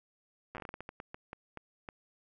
slowing click train, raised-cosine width 0.5 ms, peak -27 dBFS, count 16, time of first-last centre 0.55-1.888 s, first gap 8 ms, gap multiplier 1.3, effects none

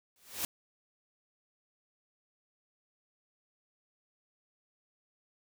white noise with exponential growth, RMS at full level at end -31 dBFS, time 0.16-0.45 s, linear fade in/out 1 ms, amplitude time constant 61 ms, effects none

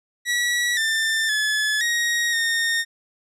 sawtooth tone with pitch steps, 1933 / 1786 / 1717 / 1883 / 1839 Hz, B6 / A6 / A6 / A#6 / A#6, -38 / +25 / -43 / +17 / -24 cents, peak -16 dBFS, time 0.25-2.85 s, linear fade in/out 50 ms, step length 520 ms, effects low-pass 10000 Hz 12 dB/octave

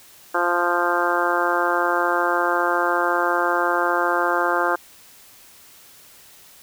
harmonic tone, 174.61 Hz, F3, in tune, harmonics 2 / 3 / 4 / 5 / 6 / 7 / 8 / 9, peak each -26 / -26 / -26 / -26 / -26 / -26 / -26 / -26 dBFS, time 0.34-4.76 s, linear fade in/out 10 ms, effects white hiss -48 dBFS RMS until 6.62 s

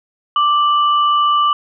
sine tone pair together, 1174.7 / 2960 Hz, D6 / F#7, 0 / 0 cents, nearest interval octave + major third, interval 1600 cents, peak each -11 / -22 dBFS, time 0.36-1.53 s, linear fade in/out 2 ms, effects none

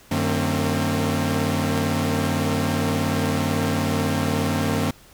sawtooth tone cluster, 94.5 / 152.7 / 227.7 / 265.3 Hz, F#2 / D#3 / A#3 / C4, +37 / -32 / -40 / +24 cents, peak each -22 dBFS, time 0.11-4.91 s, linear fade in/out 5 ms, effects pink hiss -50 dBFS RMS until 5.13 s

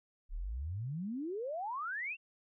sine exponential sweep, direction up, 32.7 to 2794 Hz, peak -36 dBFS, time 0.29-2.17 s, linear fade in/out 50 ms, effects none

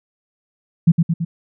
sine tone with echo, 166.5 Hz, E3, 18 cents sharp, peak -6 dBFS, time 0.87-0.92 s, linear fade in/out 10 ms, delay 110 ms, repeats 3, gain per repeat -4 dB, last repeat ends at 1.25 s, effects none

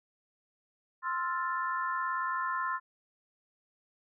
sine chord, F major seventh, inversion second, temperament equal, 1046.5 / 1318.5 / 1396.9 / 1760 Hz, C6 / E6 / F6 / A6, 0 / 0 / 0 / 0 cents, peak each -32 / -38 / -38 / -38 dBFS, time 1.02-2.8 s, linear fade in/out 50 ms, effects none

